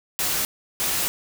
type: noise bursts at uneven times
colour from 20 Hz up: white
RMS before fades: -24 dBFS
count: 2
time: 0.19-0.45 / 0.8-1.08 s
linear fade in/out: 0 ms
effects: none